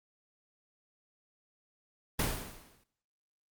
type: noise with exponential decay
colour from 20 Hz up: pink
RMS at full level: -28 dBFS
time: 2.19-2.84 s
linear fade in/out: 5 ms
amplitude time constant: 140 ms
effects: noise-tail reverb RT60 0.6 s tail -17 dB re dry + Opus 24 kbps